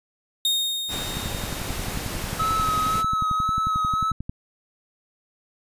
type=tone with exponential decay; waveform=40% pulse; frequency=3704 Hz; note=A#7; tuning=12 cents flat; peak=-17 dBFS; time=0.45-2.25 s; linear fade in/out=2 ms; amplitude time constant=390 ms
type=noise; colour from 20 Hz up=pink; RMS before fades=-31 dBFS; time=0.88-3.04 s; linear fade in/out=50 ms
type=click train; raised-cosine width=5 ms; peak=-18 dBFS; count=36; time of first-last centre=1.17-4.295 s; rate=11.2 Hz
type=tone with vibrato; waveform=triangle; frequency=1285 Hz; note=E6; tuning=45 cents flat; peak=-19 dBFS; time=2.39-4.12 s; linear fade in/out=10 ms; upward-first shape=sine; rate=1.9 Hz; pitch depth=24 cents each way
effects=resampled to 32000 Hz